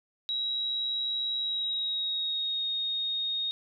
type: tone with pitch glide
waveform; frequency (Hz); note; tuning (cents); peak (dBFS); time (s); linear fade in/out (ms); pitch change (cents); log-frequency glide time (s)
sine; 3858 to 3720; B7 to A#7; -41 to -4; -28; 0.29-3.51; 0; -63; 1.38-2.66
effects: none